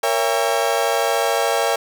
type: chord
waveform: 35% pulse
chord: A# diminished seventh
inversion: none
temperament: just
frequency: 466.2 / 559.4 / 671.3 / 805.5 Hz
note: A#4 / C#5 / E5 / G5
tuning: 0 / +16 / +31 / +47 cents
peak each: -21 dBFS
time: 0.03-1.76 s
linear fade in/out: 5 ms
effects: none